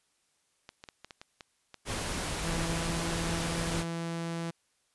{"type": "clicks", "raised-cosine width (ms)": 0.2, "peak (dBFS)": -27, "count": 8, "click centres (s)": [0.691, 0.839, 0.888, 1.046, 1.108, 1.215, 1.408, 1.743]}
{"type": "noise", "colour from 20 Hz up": "pink", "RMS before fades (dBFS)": -34, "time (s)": [1.85, 3.85], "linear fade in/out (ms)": 50}
{"type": "tone with pitch glide", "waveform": "sawtooth", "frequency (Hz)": [166.2, 167.26], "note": ["E3", "E3"], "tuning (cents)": [15, 26], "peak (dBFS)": -29, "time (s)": [2.44, 4.51], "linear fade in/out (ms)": 10, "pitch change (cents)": 11, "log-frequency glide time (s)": [2.86, 2.96]}
{"effects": ["white hiss -73 dBFS RMS until 4.94 s", "resampled to 24000 Hz"]}